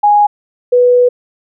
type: tone pair in turn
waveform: sine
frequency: 828 / 492.3 Hz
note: G#5 / B4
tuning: -5 / -6 cents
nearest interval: major sixth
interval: 901 cents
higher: first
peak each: -5 dBFS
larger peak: neither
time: 0.03-0.27 / 0.72-1.09 s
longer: second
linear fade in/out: 10 ms
effects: none